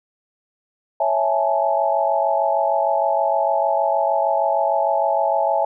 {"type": "chord", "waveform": "sine", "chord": "A major seventh", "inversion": "first", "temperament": "equal with one note detuned", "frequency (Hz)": [554.4, 659.3, 833.5, 880], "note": ["C#5", "E5", "G#5", "A5"], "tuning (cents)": [0, 0, 6, 0], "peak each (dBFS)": [-23, -20, -21, -24], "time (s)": [1, 5.65], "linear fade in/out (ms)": 5, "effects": []}